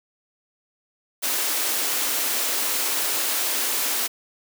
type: high-pass noise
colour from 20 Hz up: white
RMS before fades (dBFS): -24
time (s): 1.22-4.08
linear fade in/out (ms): 20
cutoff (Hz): 240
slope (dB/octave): 96
effects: none